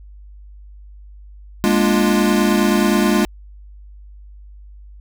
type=chord; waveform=square; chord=Bb dominant seventh; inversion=third; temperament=equal with one note detuned; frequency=207.7 / 237.3 / 293.7 / 349.2 Hz; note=Ab3 / Bb3 / D4 / F4; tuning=0 / +31 / 0 / 0 cents; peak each=-17 / -21 / -22 / -20 dBFS; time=1.64-3.25 s; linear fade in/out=0 ms; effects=added 50 Hz sine -37 dBFS peak until 5 s